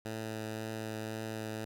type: tone with vibrato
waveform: 10% pulse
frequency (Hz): 110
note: A2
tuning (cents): 0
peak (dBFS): -29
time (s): 0.05-1.65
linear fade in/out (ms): 5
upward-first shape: triangle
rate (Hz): 1.9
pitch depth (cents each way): 14
effects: none